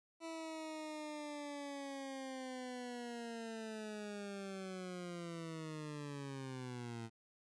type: linear sweep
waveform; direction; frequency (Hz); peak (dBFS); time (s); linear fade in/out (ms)
20% pulse; down; 329.6 to 112.4; -39; 0.2-7.1; 50
effects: resampled to 22050 Hz + 13-bit